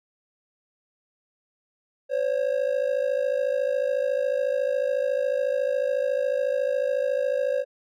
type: ring-modulated tone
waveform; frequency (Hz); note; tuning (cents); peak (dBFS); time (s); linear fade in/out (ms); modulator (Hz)
triangle; 541; C#5; -42; -17; 2.09-7.65; 50; 27
effects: none